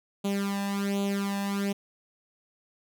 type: tone with flanger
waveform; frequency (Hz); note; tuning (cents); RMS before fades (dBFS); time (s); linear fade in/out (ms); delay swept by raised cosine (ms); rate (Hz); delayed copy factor
sawtooth; 199.3; G3; +29; -29; 0.24-1.73; 10; 0.28 to 1.15; 1.3; +0.8
effects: none